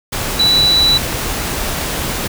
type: tone in noise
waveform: sine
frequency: 3951 Hz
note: B7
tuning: in tune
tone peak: -9 dBFS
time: 0.39-0.98 s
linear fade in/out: 10 ms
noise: pink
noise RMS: -20 dBFS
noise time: 0.12-2.28 s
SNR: +8 dB
effects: none